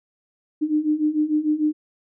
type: beating tone pair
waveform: sine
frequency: 300 / 306.7 Hz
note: D4 / D#4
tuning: +37 / -25 cents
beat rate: 6.7 Hz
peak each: -23 / -20 dBFS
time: 0.61-1.73 s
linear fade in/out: 20 ms
effects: none